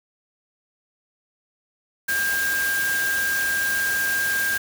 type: tone in noise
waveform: sine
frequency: 1603 Hz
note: G6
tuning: 38 cents sharp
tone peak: -21 dBFS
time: 2.08-4.58 s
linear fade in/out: 10 ms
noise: white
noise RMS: -29 dBFS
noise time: 2.08-4.58 s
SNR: +5 dB
effects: none